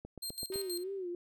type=click train; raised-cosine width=2 ms; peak=-31 dBFS; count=5; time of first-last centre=0.05-0.558 s; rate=7.87 Hz
type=tone with tremolo; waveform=20% pulse; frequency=4186 Hz; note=C8; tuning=in tune; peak=-31 dBFS; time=0.22-0.84 s; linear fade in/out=10 ms; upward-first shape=square; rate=6.3 Hz; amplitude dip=80%
type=tone with vibrato; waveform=sine; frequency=371 Hz; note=F#4; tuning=5 cents sharp; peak=-36 dBFS; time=0.5-1.15 s; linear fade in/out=2 ms; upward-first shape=sine; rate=2.9 Hz; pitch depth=110 cents each way
type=tone with exponential decay; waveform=5% pulse; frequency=311.1 Hz; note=D#4; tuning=in tune; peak=-37 dBFS; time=0.52-1.12 s; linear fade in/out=1 ms; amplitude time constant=130 ms
effects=none